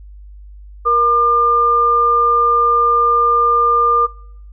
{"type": "tone pair together", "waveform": "sine", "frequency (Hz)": [471.3, 1200], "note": ["A#4", "D6"], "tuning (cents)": [19, 37], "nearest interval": "octave + major third", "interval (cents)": 1618, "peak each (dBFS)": [-19, -11], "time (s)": [0.85, 4.07], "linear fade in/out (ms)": 20, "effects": ["noise-tail reverb RT60 0.7 s tail -23 dB re dry", "added 50 Hz sine -34 dBFS peak until 4.52 s"]}